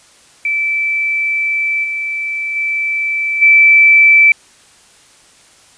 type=tone with level steps; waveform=sine; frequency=2322 Hz; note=D7; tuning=20 cents flat; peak=-13 / -17 / -14 / -4 dBFS; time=0.45-4.32 s; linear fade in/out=2 ms; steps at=1.83 / 2.55 / 3.41 s; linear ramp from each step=20 ms; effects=white hiss -46 dBFS RMS until 5.77 s + resampled to 22050 Hz

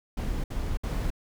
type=noise bursts; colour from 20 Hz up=brown; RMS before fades=-29 dBFS; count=3; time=0.17-1.104 s; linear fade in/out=5 ms; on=270 ms; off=62 ms; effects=none

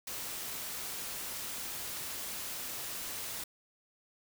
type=noise; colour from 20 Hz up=white; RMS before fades=-40 dBFS; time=0.07-3.44 s; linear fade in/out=5 ms; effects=none

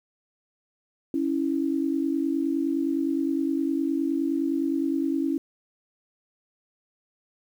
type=tone pair together; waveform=sine; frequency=277.2 / 326.9 Hz; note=C#4 / E4; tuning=0 / -14 cents; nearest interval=minor third; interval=286 cents; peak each=-25 / -26 dBFS; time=1.14-5.38 s; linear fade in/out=2 ms; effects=9-bit

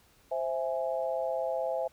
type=chord; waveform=sine; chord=C augmented; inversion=none; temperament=equal; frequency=523.3 / 659.3 / 830.6 Hz; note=C5 / E5 / G#5; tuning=0 / 0 / 0 cents; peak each=-32 / -32 / -37 dBFS; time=0.31-1.88 s; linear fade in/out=10 ms; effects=pink hiss -63 dBFS RMS until 1.92 s

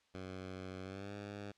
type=tone with pitch glide; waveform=10% pulse; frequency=93.4 to 101.85 Hz; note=F#2 to G#2; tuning=+17 to -33 cents; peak=-36 dBFS; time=0.14-1.52 s; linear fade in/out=10 ms; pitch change=+150 cents; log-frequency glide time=0.82-1.13 s; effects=white hiss -74 dBFS RMS until 1.57 s + low-pass 5000 Hz 12 dB/octave

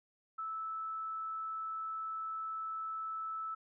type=tone; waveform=sine; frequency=1311 Hz; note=E6; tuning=10 cents flat; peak=-37 dBFS; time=0.38-3.55 s; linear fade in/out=10 ms; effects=none

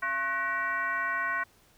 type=tone with frequency modulation; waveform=sine; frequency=1493 Hz; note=F#6; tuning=15 cents sharp; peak=-27 dBFS; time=0.02-1.44 s; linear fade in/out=10 ms; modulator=406 Hz; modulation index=1.3; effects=pink hiss -62 dBFS RMS until 1.77 s

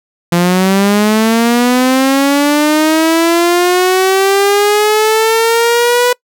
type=linear sweep; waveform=sawtooth; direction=up; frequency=170.8 to 493.9 Hz; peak=-4 dBFS; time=0.32-6.13 s; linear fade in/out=5 ms; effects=noise-tail reverb RT60 0.1 s tail -24 dB re dry

